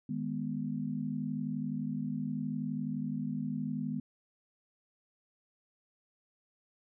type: chord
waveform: sine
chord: G# minor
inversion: second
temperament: equal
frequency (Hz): 155.56 / 207.7 / 246.9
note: D#3 / G#3 / B3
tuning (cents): 0 / 0 / 0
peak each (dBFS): -38 / -37 / -36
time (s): 0.09-4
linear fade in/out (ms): 5
effects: none